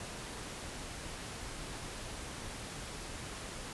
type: low-pass noise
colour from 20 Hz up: pink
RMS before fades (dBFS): -44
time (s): 0-3.73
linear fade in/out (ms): 2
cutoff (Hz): 11000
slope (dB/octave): 96
effects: none